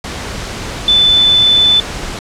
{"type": "tone in noise", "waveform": "sine", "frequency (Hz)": 3508, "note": "A7", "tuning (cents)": -6, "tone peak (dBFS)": -6, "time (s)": [0.88, 1.8], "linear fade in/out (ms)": 2, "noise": "pink", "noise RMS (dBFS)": -23, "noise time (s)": [0.04, 2.19], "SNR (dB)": 14, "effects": ["low-pass 7000 Hz 12 dB/octave"]}